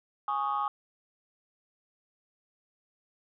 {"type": "chord", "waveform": "sine", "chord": "Ab suspended fourth", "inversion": "none", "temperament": "equal", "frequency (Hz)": [830.6, 1108.7, 1244.5], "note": ["Ab5", "Db6", "Eb6"], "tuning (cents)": [0, 0, 0], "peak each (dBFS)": -31, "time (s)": [0.28, 0.68], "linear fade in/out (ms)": 2, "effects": ["tanh soft clip ceiling -21 dBFS"]}